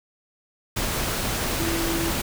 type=tone in noise; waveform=sine; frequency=333 Hz; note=E4; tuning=18 cents sharp; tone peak=-26 dBFS; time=1.59-2.11 s; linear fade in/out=10 ms; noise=pink; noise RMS=-26 dBFS; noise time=0.76-2.22 s; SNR=-3 dB; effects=none